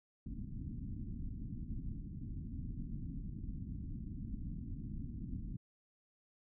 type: low-pass noise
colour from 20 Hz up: pink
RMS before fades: -43 dBFS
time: 0.26-5.57 s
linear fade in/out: 5 ms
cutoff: 280 Hz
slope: 48 dB/octave
effects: none